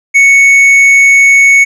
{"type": "tone with tanh clipping", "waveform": "sine", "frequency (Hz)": 2217, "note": "C#7", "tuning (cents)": 0, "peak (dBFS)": -3, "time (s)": [0.14, 1.65], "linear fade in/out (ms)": 20, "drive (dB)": 6, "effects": []}